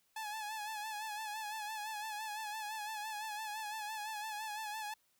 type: tone with vibrato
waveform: sawtooth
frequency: 856 Hz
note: A5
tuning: 48 cents flat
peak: -36 dBFS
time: 0.16-4.94 s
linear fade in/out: 5 ms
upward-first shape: sine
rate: 5.9 Hz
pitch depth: 58 cents each way
effects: white hiss -75 dBFS RMS until 5.19 s